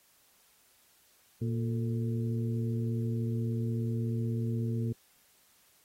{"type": "harmonic tone with a mistuned harmonic", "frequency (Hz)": 116.54, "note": "A#2", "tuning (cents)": 0, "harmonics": [1, 2, 3, 4], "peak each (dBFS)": [-30, -35, -42, -43], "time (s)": [1.41, 4.93], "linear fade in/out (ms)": 10, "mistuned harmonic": 4, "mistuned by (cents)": -77, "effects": ["white hiss -65 dBFS RMS until 5.84 s", "AAC 48 kbps"]}